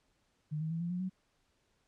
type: tone with pitch steps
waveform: sine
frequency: 152 / 158.36 / 164.99 / 171.9 / 179.1 / 186.59 Hz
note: D#3 / D#3 / E3 / F3 / F3 / F#3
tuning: -40 / +31 / +2 / -27 / +44 / +15 cents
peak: -33 dBFS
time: 0.51-1.098 s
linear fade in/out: 20 ms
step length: 98 ms
effects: pink hiss -75 dBFS RMS until 1.87 s + low-pass 8000 Hz 12 dB/octave